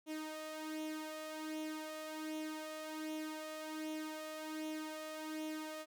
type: tone with flanger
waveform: sawtooth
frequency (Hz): 311.1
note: D#4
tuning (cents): 0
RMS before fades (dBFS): -44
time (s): 0.06-5.86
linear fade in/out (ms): 50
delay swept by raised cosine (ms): 0.31 to 1.71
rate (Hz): 1.3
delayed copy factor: +0.6
effects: none